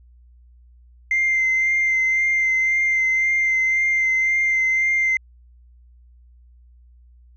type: tone with vibrato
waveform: sine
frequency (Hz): 2086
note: C7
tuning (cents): -6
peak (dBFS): -15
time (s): 1.11-5.17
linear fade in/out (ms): 2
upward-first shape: sine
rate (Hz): 1.9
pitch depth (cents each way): 17
effects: tanh soft clip ceiling -13 dBFS + added 60 Hz sine -47 dBFS peak until 7.36 s